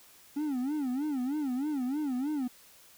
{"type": "tone with vibrato", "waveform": "triangle", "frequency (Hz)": 275.4, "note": "C#4", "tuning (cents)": -11, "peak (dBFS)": -27, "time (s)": [0.36, 2.48], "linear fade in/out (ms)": 10, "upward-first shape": "sine", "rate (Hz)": 3.2, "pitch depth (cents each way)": 190, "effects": ["white hiss -57 dBFS RMS until 2.97 s"]}